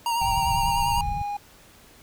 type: tone with vibrato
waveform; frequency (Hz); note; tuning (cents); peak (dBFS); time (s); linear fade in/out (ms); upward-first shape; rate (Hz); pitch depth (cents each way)
square; 932.3; A#5; 0; -23; 0.06-1.01; 2; triangle; 10; 38
type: tone with pitch glide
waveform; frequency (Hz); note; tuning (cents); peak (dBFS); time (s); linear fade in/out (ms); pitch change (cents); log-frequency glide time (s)
triangle; 784 to 819.2; G5 to G#5; 0 to -24; -25; 0.21-1.37; 5; +76; 0.46-0.94
type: low-pass noise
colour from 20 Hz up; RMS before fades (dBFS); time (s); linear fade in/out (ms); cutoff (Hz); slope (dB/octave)
pink; -30; 0.21-1.22; 5; 170; 48
effects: pink hiss -52 dBFS RMS until 2.02 s